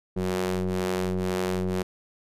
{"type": "ring-modulated tone", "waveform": "sawtooth", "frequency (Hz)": 92, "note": "F#2", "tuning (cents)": -9, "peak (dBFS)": -18, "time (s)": [0.16, 1.83], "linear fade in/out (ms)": 10, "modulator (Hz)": 277, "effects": ["resampled to 32000 Hz"]}